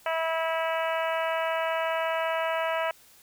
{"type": "harmonic tone", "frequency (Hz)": 325.4, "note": "E4", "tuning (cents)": -22, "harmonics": [2, 3, 4, 5, 6, 7, 8, 9], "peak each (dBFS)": [-28, -32, -34, -36, -38, -39, -40, -41], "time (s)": [0.06, 2.91], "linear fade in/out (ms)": 2, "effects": ["white hiss -56 dBFS RMS until 3.22 s"]}